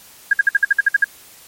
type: tone bursts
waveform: sine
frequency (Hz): 1627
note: G#6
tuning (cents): -36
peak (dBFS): -8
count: 10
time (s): 0.31-1.044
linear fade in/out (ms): 5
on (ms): 23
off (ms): 56
effects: white hiss -44 dBFS RMS until 1.47 s + MP3 64 kbps